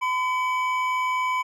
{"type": "tone pair together", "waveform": "triangle", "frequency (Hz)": [1014, 2276], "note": ["B5", "C#7"], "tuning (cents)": [45, 45], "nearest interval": "octave + major second", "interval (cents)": 1400, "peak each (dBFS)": [-21, -27], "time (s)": [0.01, 1.43], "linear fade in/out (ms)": 20, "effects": []}